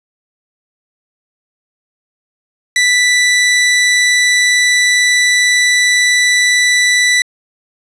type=tone; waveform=sawtooth; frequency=1975.5 Hz; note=B6; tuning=in tune; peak=-5 dBFS; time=2.76-7.22 s; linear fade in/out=2 ms; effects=resampled to 22050 Hz + 7-bit